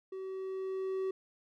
triangle tone with level ramp, 380.4 Hz, F#4, 48 cents sharp, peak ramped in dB -37 to -29 dBFS, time 0.12-1.11 s, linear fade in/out 5 ms, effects none

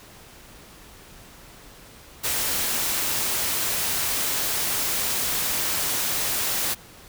white noise, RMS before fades -25 dBFS, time 2.23-6.75 s, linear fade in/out 20 ms, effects pink hiss -47 dBFS RMS until 7.08 s

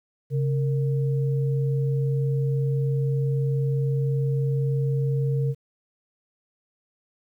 sine tone pair together, 137 / 460.8 Hz, C#3 / A#4, -20 / -20 cents, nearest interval octave + major sixth, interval 2100 cents, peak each -21 / -31 dBFS, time 0.3-5.55 s, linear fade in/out 50 ms, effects 10-bit

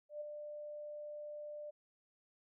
sine tone with ADSR envelope, 595 Hz, D5, 22 cents sharp, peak -39 dBFS, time 0.09-1.71 s, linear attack 120 ms, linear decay 12 ms, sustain -5 dB, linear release 15 ms, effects none

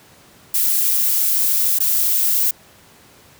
violet noise with dropouts, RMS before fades -17 dBFS, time 0.54-2.51 s, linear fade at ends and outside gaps 5 ms, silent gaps 1.788-1.802 s, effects pink hiss -48 dBFS RMS until 3.39 s + high-pass 80 Hz 12 dB/octave

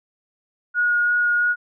sine tone with vibrato, 1443 Hz, F#6, 44 cents flat, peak -16 dBFS, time 0.74-1.56 s, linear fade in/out 50 ms, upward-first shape sine, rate 3 Hz, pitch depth 9 cents each way, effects none

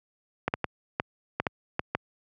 clicks, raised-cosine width 0.5 ms, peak -10 dBFS, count 8, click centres 0.48 / 0.539 / 0.643 / 0.999 / 1.4 / 1.468 / 1.794 / 1.95 s, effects high-pass 80 Hz 12 dB/octave

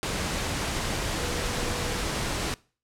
sine tone in noise, 486.8 Hz, B4, 25 cents flat, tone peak -38 dBFS, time 1.17-2.01 s, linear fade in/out 0 ms, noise pink, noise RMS -29 dBFS, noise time 0.03-2.54 s, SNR -12 dB, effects noise-tail reverb RT60 0.4 s tail -23 dB re dry + low-pass 9000 Hz 12 dB/octave

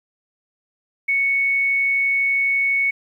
sine tone, 2217 Hz, C#7, in tune, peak -16 dBFS, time 1.08-2.91 s, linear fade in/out 10 ms, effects 9-bit

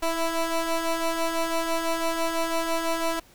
20% pulse ring-modulated tone, 330 Hz, E4, 2 cents sharp, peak -16 dBFS, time 0.02-3.2 s, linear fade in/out 10 ms, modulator 333 Hz, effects pink hiss -55 dBFS RMS until 3.34 s

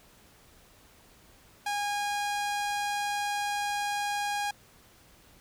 sawtooth tone with low-pass filter, 819 Hz, G#5, 24 cents flat, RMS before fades -31 dBFS, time 1.66-4.51 s, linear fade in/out 5 ms, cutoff 11000 Hz, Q 0.7, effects pink hiss -58 dBFS RMS until 5.4 s

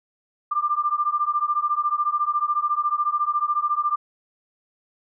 sine beating tone pair, 1185 / 1199 Hz, D6 / D6, +15 / +36 cents, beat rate 14 Hz, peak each -23 dBFS, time 0.51-3.96 s, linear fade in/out 10 ms, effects none

